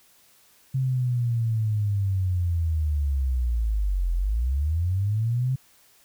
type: linear two-way sweep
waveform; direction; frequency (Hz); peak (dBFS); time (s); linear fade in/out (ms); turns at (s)
sine; down then up; 133.2 to 41.97 to 133.2; -21; 0.74-5.56; 10; 4.14
effects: white hiss -58 dBFS RMS until 6.04 s